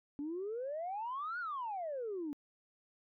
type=exponential two-way sweep; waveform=sine; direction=up then down; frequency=279.6 to 1487 to 279.6 Hz; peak=-36 dBFS; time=0.19-2.33 s; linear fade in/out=0 ms; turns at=1.39 s; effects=tanh soft clip ceiling -33 dBFS